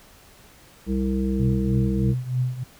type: harmonic tone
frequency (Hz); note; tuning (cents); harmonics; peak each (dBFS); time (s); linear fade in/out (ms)
65.41; C2; 0; 1 / 3 / 5 / 7; -26 / -23 / -29 / -33; 0.86-2.15; 50
type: tone with tremolo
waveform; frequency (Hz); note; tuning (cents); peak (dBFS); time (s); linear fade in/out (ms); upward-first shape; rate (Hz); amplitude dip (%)
sine; 126.4; B2; +41; -18; 1.39-2.64; 10; triangle; 3.2; 85
effects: pink hiss -51 dBFS RMS until 2.79 s